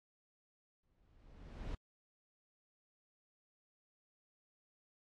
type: noise with exponential growth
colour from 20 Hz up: brown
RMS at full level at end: -40 dBFS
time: 0.83-1.75 s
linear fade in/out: 5 ms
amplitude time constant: 200 ms
effects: low-pass 5000 Hz 12 dB/octave + AAC 64 kbps